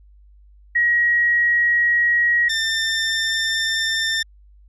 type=tone pair in turn; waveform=sine / 20% pulse; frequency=1900 / 1795.2 Hz; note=A#6 / A6; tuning=+33 / +34 cents; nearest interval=minor second; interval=99 cents; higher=first; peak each=-14 dBFS; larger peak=neither; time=0.75-2.49 / 2.49-4.23 s; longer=neither; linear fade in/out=10 ms; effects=added 50 Hz sine -46 dBFS peak until 4.68 s + resampled to 24000 Hz